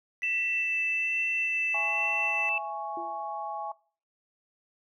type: tone with pitch glide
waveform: triangle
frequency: 1975.5 to 2011 Hz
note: B6 to B6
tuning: 0 to +31 cents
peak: -36 dBFS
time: 0.22-2.49 s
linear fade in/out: 0 ms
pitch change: +31 cents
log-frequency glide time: 0.56-1.07 s
type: tone with vibrato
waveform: sine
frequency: 2661 Hz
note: E7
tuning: 16 cents sharp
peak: -26 dBFS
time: 0.23-2.58 s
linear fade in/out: 2 ms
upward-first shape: sine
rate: 1.2 Hz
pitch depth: 9 cents each way
type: chord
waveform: sine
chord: C# minor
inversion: first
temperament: just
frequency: 665.2 / 831.5 / 1108.7 Hz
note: E5 / G#5 / C#6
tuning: +16 / +2 / 0 cents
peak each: -39 / -34 / -38 dBFS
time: 1.74-3.72 s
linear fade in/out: 5 ms
type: tone with exponential decay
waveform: sine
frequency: 341.6 Hz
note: F4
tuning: 38 cents flat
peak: -36 dBFS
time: 2.97-3.29 s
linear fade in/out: 2 ms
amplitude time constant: 69 ms
effects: noise-tail reverb RT60 0.4 s tail -21 dB re dry